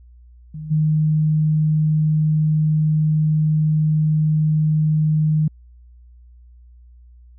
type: tone with level steps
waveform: sine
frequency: 154.4 Hz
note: D#3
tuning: 13 cents flat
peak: -28 / -14 dBFS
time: 0.54-5.48 s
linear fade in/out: 5 ms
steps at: 0.7 s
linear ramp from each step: 20 ms
effects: added 60 Hz sine -43 dBFS peak until 7.38 s